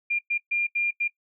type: tone bursts at uneven times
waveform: sine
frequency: 2400 Hz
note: D7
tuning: 37 cents sharp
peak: -22 dBFS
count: 5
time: 0.1-0.19 / 0.3-0.38 / 0.51-0.67 / 0.75-0.91 / 1-1.08 s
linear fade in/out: 10 ms
effects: noise-tail reverb RT60 0.1 s tail -19 dB re dry